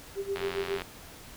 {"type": "tone with tremolo", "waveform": "sine", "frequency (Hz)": 394.9, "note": "G4", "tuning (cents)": 13, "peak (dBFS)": -27, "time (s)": [0.15, 0.83], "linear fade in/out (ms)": 50, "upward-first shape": "sine", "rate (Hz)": 7.3, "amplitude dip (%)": 85}
{"type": "click train", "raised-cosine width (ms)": 0.3, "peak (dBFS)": -19, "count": 42, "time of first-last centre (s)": [0.36, 0.819], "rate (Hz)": 89.3}
{"effects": ["pink hiss -48 dBFS RMS until 1.36 s"]}